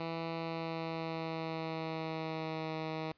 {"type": "tone with pitch glide", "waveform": "10% pulse", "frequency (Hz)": [164.81, 158.46], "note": ["E3", "D#3"], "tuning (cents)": [0, 32], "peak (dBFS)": -28, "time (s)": [0, 3.12], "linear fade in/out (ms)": 2, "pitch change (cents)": -68, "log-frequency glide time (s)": [0.33, 2.74], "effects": ["pink hiss -71 dBFS RMS until 3.17 s", "resampled to 11025 Hz"]}